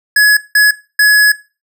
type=tone bursts at uneven times; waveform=square; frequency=1689 Hz; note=G#6; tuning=29 cents sharp; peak=-6 dBFS; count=3; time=0.16-0.37 / 0.55-0.71 / 0.99-1.32 s; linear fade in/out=5 ms; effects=noise-tail reverb RT60 0.3 s tail -18 dB re dry